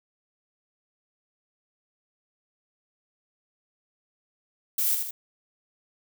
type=noise with echo; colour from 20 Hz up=violet; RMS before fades=-25 dBFS; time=4.78-4.95 s; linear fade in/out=5 ms; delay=80 ms; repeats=2; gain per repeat=-5 dB; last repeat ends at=5.11 s; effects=none